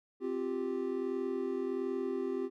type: chord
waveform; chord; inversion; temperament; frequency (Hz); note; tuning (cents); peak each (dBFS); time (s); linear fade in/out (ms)
triangle; C suspended fourth; none; equal with one note detuned; 261.6 / 350.6 / 392; C4 / F4 / G4; 0 / +7 / 0; -36 / -36 / -33; 0.2-2.5; 50
effects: none